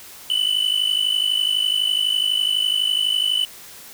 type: tone pair together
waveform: triangle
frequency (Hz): 2969 / 3021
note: F#7 / F#7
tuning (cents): +5 / +35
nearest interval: unison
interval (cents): 30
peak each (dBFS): -19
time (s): 0.3-3.45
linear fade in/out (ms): 2
effects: white hiss -41 dBFS RMS until 3.93 s